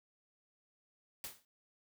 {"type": "noise with exponential decay", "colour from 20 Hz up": "white", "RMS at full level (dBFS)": -40, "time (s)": [1.24, 1.45], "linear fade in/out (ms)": 1, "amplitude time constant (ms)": 45, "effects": []}